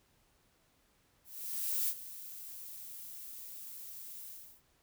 violet noise with ADSR envelope, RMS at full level -32 dBFS, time 1.24-4.62 s, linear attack 640 ms, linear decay 60 ms, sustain -15 dB, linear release 340 ms, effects pink hiss -71 dBFS RMS until 4.82 s

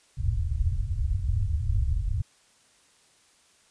white low-pass noise, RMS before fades -26 dBFS, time 0.17-2.22 s, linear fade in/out 10 ms, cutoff 110 Hz, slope 48 dB/octave, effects white hiss -61 dBFS RMS until 3.7 s + resampled to 22050 Hz

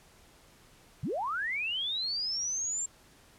sine linear sweep, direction up, 98 to 7460 Hz, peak -30 dBFS, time 1.03-2.86 s, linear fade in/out 5 ms, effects pink hiss -59 dBFS RMS until 3.38 s + low-pass 12000 Hz 12 dB/octave

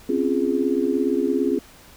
sine chord, Db major seventh, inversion third, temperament just, 259.9 / 277.2 / 346.5 / 415.8 Hz, C4 / Db4 / F4 / Ab4, -11 / 0 / -14 / +2 cents, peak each -24 dBFS, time 0.09-1.59 s, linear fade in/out 5 ms, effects pink hiss -48 dBFS RMS until 1.96 s

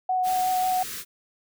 sine tone with vibrato, 740 Hz, F#5, in tune, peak -21 dBFS, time 0.09-0.83 s, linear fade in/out 5 ms, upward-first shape sine, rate 5.6 Hz, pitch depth 10 cents each way
white band-stop noise, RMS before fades -35 dBFS, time 0.23-1.05 s, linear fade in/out 50 ms, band 500 to 1100 Hz, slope 48 dB/octave
effects none

